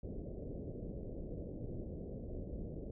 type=low-pass noise; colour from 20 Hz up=pink; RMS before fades=-44 dBFS; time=0.03-2.91 s; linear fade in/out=5 ms; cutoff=570 Hz; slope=48 dB/octave; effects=none